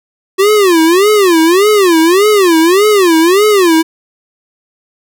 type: tone with vibrato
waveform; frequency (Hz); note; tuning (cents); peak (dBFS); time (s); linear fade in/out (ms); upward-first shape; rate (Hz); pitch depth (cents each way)
square; 370; F#4; 0; -6; 0.38-3.83; 20; sine; 1.7; 250
effects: none